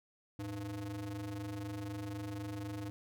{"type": "ring-modulated tone", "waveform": "square", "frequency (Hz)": 98, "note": "G2", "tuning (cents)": 0, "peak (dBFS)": -37, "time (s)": [0.39, 2.9], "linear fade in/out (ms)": 0, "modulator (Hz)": 208, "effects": []}